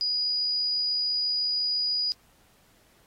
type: tone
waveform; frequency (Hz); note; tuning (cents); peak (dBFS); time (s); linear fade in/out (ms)
sine; 4913; D#8; -23; -24; 0.01-2.12; 0
effects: pink hiss -62 dBFS RMS until 3.06 s + AAC 48 kbps